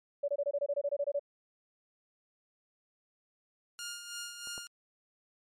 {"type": "tone bursts", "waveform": "sine", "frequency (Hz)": 571, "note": "D5", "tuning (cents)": -49, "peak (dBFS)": -28, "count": 13, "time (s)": [0.23, 1.195], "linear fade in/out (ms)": 10, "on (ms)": 53, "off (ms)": 23}
{"type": "tone with tremolo", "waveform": "10% pulse", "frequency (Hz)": 1414, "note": "F6", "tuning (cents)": 21, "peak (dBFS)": -30, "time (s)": [3.79, 4.67], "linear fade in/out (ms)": 0, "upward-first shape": "sine", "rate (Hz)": 3.1, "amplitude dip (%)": 55}
{"type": "clicks", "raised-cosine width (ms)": 1, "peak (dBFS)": [-40, -33], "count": 2, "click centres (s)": [4.473, 4.579]}
{"effects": ["MP3 64 kbps"]}